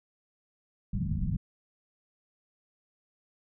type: low-pass noise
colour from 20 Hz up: white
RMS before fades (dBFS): -30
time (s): 0.93-1.37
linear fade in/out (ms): 10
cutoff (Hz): 200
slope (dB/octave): 48
effects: none